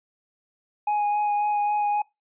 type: tone with vibrato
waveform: triangle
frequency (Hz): 830.6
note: G#5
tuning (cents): 0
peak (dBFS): -19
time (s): 0.87-2.02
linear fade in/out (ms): 5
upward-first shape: sine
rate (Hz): 3.7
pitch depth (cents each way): 13
effects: noise-tail reverb RT60 0.2 s tail -22 dB re dry + resampled to 8000 Hz